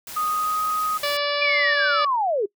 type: noise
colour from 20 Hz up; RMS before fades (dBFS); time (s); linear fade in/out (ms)
white; -36; 0.07-1.17; 2
type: tone with pitch glide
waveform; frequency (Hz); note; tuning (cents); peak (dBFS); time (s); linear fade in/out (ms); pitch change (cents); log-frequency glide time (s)
sine; 1243 to 1252.4; D#6 to D#6; -2 to +11; -21; 0.16-0.98; 10; +13; 0.27-0.55
type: harmonic tone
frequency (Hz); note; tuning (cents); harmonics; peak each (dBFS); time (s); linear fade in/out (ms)
579; D5; -25; 1 / 2 / 3 / 4 / 5 / 6 / 7 / 8 / 9; -25 / -28 / -30 / -31 / -32 / -33 / -33 / -34 / -35; 1.03-2.05; 5
type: linear sweep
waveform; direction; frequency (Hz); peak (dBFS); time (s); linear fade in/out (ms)
sine; down; 2400 to 370; -19; 1.41-2.46; 10
effects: noise-tail reverb RT60 0.1 s tail -22 dB re dry